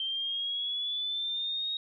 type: exponential sweep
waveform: sine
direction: up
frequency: 3136 to 3768 Hz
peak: -30 dBFS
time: 0-1.77 s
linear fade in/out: 2 ms
effects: none